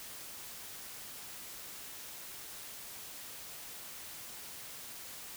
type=silence; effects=white hiss -47 dBFS RMS until 5.36 s